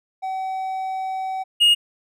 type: tone pair in turn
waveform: triangle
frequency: 760 / 2859 Hz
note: F#5 / F7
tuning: +46 / +40 cents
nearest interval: octave + major seventh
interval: 2294 cents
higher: second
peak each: -22 / -10 dBFS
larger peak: second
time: 0.22-1.44 / 1.6-1.75 s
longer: first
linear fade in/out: 20 ms
effects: none